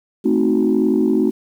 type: chord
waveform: sine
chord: A diminished seventh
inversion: none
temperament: equal with one note detuned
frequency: 220 / 261.6 / 312.9 / 370 Hz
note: A3 / C4 / Eb4 / Gb4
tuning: 0 / 0 / +10 / 0 cents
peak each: -18 dBFS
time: 0.24-1.31 s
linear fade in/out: 20 ms
effects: tanh soft clip ceiling -6 dBFS + 8-bit